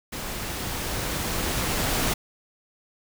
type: noise with level ramp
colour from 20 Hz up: pink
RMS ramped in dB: -33 to -24 dBFS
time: 0.12-2.14 s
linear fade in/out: 10 ms
effects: none